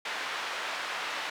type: band-pass noise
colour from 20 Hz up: pink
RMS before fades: -35 dBFS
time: 0.05-1.3 s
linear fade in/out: 5 ms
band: 940 to 3300 Hz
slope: 12 dB/octave
effects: none